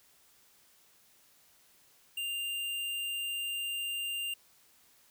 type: tone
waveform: square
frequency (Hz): 2794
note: F7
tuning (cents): 0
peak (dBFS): -34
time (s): 2.17-4.34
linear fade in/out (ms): 5
effects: white hiss -64 dBFS RMS until 5.1 s